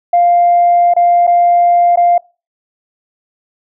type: tone with dropouts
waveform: sine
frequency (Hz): 698.5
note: F5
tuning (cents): 0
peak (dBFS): -5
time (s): 0.13-2.18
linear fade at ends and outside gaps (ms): 5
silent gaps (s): 0.938-0.964 / 1.269-1.275 / 1.959-1.972
effects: noise-tail reverb RT60 0.3 s tail -24 dB re dry + tanh soft clip ceiling -2 dBFS